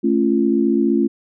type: chord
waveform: sine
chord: A augmented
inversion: none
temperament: just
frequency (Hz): 220 / 275 / 343.8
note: A3 / C#4 / E#4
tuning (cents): 0 / -14 / -27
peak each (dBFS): -18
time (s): 0.03-1.08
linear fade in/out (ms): 20
effects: none